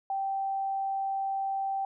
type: tone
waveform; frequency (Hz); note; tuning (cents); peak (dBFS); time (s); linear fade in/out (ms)
sine; 780; G5; -9; -28; 0.1-1.85; 2
effects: none